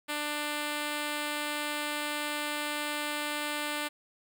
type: tone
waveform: 5% pulse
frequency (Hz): 296.4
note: D4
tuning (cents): +16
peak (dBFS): -20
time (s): 0.08-3.89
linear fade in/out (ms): 20
effects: none